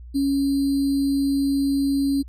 sine tone with sample-and-hold, 277.2 Hz, C#4, in tune, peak -18 dBFS, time 0.14-2.23 s, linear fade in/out 20 ms, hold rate 4410 Hz, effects added 60 Hz sine -37 dBFS peak until 2.28 s + resampled to 32000 Hz

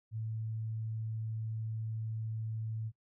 sine tone, 110.8 Hz, A2, 13 cents sharp, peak -35 dBFS, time 0.11-2.92 s, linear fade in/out 50 ms, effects noise-tail reverb RT60 0.1 s tail -23 dB re dry

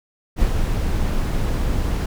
brown noise with ADSR envelope, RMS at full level -17 dBFS, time 0.36-2.06 s, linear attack 56 ms, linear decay 87 ms, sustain -3 dB, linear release 5 ms, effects none

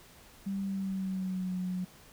sine tone with pitch glide, 196 to 182.87 Hz, G3 to F#3, 0 to -20 cents, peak -31 dBFS, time 0.46-1.85 s, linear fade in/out 10 ms, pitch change -120 cents, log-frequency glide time 0.63-1.57 s, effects pink hiss -56 dBFS RMS until 2.12 s

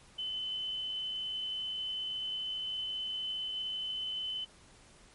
sine tone, 3035 Hz, F#7, 43 cents sharp, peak -34 dBFS, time 0.18-4.45 s, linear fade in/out 10 ms, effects pink hiss -59 dBFS RMS until 5.14 s + MP3 48 kbps

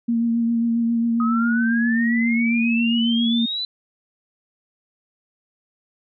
sine tone with vibrato, 232.2 Hz, A#3, 7 cents flat, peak -17 dBFS, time 0.08-3.46 s, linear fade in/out 10 ms, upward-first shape triangle, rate 7.4 Hz, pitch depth 25 cents each way
sine exponential sweep, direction up, 1244.5 to 4052 Hz, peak -23 dBFS, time 1.2-3.65 s, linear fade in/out 2 ms
effects none

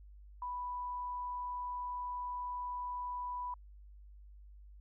sine tone, 987.8 Hz, B5, in tune, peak -37 dBFS, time 0.42-3.54 s, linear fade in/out 2 ms, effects added 50 Hz sine -52 dBFS peak until 4.8 s

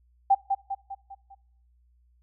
sine tone with echo, 786 Hz, G5, 4 cents sharp, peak -15 dBFS, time 0.3-0.35 s, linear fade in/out 10 ms, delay 200 ms, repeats 5, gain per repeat -6 dB, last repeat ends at 1.35 s, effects noise-tail reverb RT60 0.7 s tail -23 dB re dry + added 60 Hz sine -60 dBFS peak until 2.22 s

